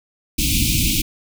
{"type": "band-stop noise", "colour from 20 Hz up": "pink", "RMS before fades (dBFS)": -18, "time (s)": [0.38, 1.02], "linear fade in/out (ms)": 10, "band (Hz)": [330, 2300], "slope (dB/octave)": 96, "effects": []}